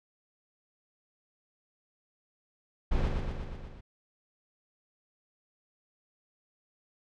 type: noise with echo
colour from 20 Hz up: brown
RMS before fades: -27 dBFS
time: 2.91-3.09 s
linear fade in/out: 10 ms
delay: 120 ms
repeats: 6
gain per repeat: -3 dB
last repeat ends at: 3.81 s
effects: low-pass 4000 Hz 12 dB/octave